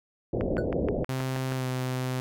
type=low-pass noise; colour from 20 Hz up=white; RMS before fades=-28 dBFS; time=0.33-1.04 s; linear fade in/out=2 ms; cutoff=600 Hz; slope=48 dB/octave
type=click train; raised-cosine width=0.5 ms; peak=-19 dBFS; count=8; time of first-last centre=0.41-1.521 s; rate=6.3 Hz
type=tone with exponential decay; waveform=triangle; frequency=1480 Hz; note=F#6; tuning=in tune; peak=-28 dBFS; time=0.58-0.66 s; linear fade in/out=1 ms; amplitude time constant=17 ms
type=tone with pitch glide; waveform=sawtooth; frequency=130.81 to 128.27 Hz; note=C3 to C3; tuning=0 to -34 cents; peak=-24 dBFS; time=1.09-2.2 s; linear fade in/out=0 ms; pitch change=-34 cents; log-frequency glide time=1.54-1.66 s
effects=none